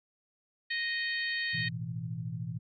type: harmonic tone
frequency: 622.3 Hz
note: D#5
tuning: in tune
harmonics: 3 / 4 / 5 / 6 / 7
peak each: -32 / -40 / -42 / -41 / -40 dBFS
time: 0.7-1.69 s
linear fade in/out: 10 ms
type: chord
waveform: sine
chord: A suspended second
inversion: none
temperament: equal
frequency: 110 / 123.47 / 164.81 Hz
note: A2 / B2 / E3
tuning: 0 / 0 / 0 cents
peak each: -40 / -38 / -38 dBFS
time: 1.53-2.59 s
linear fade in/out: 20 ms
effects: none